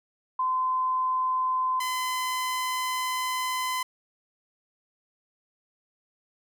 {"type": "tone pair in turn", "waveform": ["sine", "sawtooth"], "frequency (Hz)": [1028, 1019.7], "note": ["C6", "C6"], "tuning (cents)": [-31, -45], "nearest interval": "unison", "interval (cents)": 14, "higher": "first", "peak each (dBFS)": -23, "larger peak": "neither", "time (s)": [[0.39, 1.8], [1.8, 3.83]], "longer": "second", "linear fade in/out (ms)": 5, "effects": []}